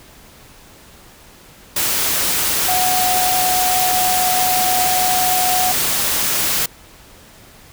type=tone in noise; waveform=sine; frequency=735 Hz; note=F#5; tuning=12 cents flat; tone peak=-17 dBFS; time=2.68-5.72 s; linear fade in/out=5 ms; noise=white; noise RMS=-18 dBFS; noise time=1.76-6.66 s; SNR=-2 dB; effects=pink hiss -44 dBFS RMS until 7.72 s